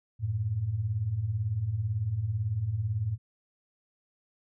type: beating tone pair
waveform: sine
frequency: 92 / 110 Hz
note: F#2 / A2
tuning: -9 / 0 cents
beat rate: 18 Hz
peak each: -34 / -28 dBFS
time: 0.19-3.18 s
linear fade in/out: 50 ms
effects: none